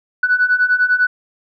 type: beating tone pair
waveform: sine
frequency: 1480 / 1490 Hz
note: F#6 / F#6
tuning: 0 / +12 cents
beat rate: 10 Hz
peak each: -16 / -13 dBFS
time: 0.23-1.07 s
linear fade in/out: 5 ms
effects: tanh soft clip ceiling -5 dBFS